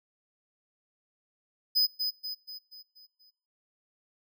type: tone with echo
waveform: square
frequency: 5010 Hz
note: D#8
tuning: 11 cents sharp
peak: -22 dBFS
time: 1.75-1.87 s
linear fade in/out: 20 ms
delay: 240 ms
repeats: 6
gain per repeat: -6 dB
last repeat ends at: 3.31 s
effects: noise-tail reverb RT60 1.0 s tail -26 dB re dry